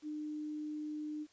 sine tone with quantisation, 302.6 Hz, D#4, 48 cents flat, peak -38 dBFS, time 0.02-1.27 s, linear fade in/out 50 ms, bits 11, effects white hiss -68 dBFS RMS until 1.32 s + resampled to 16000 Hz

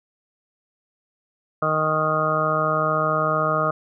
harmonic tone, 155.56 Hz, D#3, in tune, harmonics 1 / 2 / 3 / 4 / 5 / 7 / 8 / 9, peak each -28 / -33 / -29 / -24 / -34 / -29 / -22 / -30 dBFS, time 1.62-3.71 s, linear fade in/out 5 ms, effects none

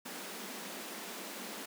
pink high-pass noise, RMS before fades -44 dBFS, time 0.05-1.66 s, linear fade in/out 10 ms, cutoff 180 Hz, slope 96 dB/octave, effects none

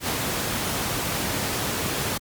pink noise with ADSR envelope, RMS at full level -24 dBFS, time 0-2.18 s, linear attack 85 ms, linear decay 28 ms, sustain -2 dB, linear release 8 ms, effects high-pass 80 Hz 12 dB/octave + Opus 48 kbps

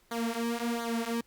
sawtooth tone with flanger, 233.1 Hz, A#3, in tune, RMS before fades -32 dBFS, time 0.11-1.21 s, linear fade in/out 5 ms, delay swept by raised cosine 0.37 to 5.77 ms, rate 1.4 Hz, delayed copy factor -0.85, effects pink hiss -66 dBFS RMS until 1.26 s + Opus 48 kbps

